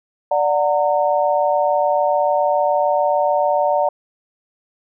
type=chord; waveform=sine; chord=D augmented; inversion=none; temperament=just; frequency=587.3 / 734.2 / 917.7 Hz; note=D5 / F#5 / A#5; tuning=0 / -14 / -27 cents; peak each=-17 / -19 / -20 dBFS; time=0.31-3.89 s; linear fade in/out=5 ms; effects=none